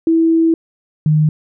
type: tone pair in turn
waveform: sine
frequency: 327.3 / 153.49 Hz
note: E4 / D#3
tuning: -12 / -23 cents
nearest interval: octave + minor second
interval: 1311 cents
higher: first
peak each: -9 dBFS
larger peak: neither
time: 0.07-0.54 / 1.06-1.29 s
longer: first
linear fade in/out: 2 ms
effects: none